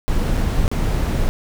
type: noise with dropouts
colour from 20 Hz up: brown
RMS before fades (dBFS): -18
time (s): 0.08-1.29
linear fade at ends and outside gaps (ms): 0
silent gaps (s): 0.369-0.375 / 0.679-0.715
effects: none